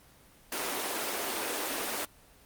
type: high-pass noise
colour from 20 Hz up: pink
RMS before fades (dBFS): -33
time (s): 0.52-2.05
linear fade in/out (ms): 2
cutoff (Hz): 300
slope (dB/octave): 24
effects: pink hiss -58 dBFS RMS until 2.45 s + Opus 24 kbps